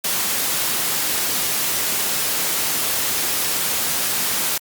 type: noise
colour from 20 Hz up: white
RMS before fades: -21 dBFS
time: 0.04-4.58 s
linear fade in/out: 5 ms
effects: high-pass 100 Hz 12 dB/octave + Opus 48 kbps